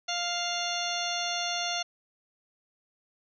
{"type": "harmonic tone with a mistuned harmonic", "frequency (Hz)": 698.5, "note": "F5", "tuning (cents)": 0, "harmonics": [1, 2, 3, 4, 5, 6, 8, 9], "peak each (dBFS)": [-34, -38, -40, -36, -36, -36, -40, -40], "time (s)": [0.08, 1.83], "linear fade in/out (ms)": 10, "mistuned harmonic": 6, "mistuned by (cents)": 45, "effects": []}